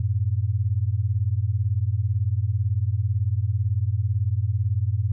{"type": "beating tone pair", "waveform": "sine", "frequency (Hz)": [93.2, 111.2], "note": ["F#2", "A2"], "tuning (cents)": [13, 19], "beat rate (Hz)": 18, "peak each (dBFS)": -23, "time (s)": [0, 5.12], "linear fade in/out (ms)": 5, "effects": []}